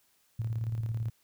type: tone with tremolo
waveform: sine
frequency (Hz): 112.8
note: A2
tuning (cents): +44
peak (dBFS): -28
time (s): 0.39-1.1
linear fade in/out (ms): 5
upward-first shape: square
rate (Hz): 18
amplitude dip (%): 45
effects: white hiss -69 dBFS RMS until 1.23 s